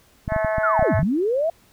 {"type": "clicks", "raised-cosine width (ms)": 5, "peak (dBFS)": -14, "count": 9, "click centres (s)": [0.279, 0.322, 0.363, 0.447, 0.583, 0.794, 0.826, 0.992, 1.031]}
{"type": "harmonic tone", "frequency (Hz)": 216.5, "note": "A3", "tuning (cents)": -28, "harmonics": [3, 4, 5, 6, 7, 8, 9, 10], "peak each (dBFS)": [-21, -30, -33, -37, -35, -31, -41, -40], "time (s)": [0.28, 1.03], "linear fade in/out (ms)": 50}
{"type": "linear two-way sweep", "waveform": "sine", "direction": "down then up", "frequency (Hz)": [1507, 81.4, 680], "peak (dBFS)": -18, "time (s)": [0.63, 1.5], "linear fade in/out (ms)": 5, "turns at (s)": 0.95}
{"effects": ["pink hiss -56 dBFS RMS until 1.72 s"]}